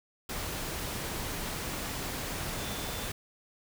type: tone in noise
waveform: sine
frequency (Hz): 3520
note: A7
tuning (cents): 0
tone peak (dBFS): -46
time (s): 2.58-3.09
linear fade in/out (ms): 5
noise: pink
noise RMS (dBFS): -36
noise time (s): 0.29-3.12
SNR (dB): -13
effects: none